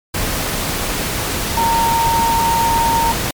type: tone in noise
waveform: sine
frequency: 920 Hz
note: A#5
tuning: 23 cents flat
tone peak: -13 dBFS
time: 1.57-3.12 s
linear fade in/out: 5 ms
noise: pink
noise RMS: -20 dBFS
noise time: 0.14-3.31 s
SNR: +4 dB
effects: MP3 96 kbps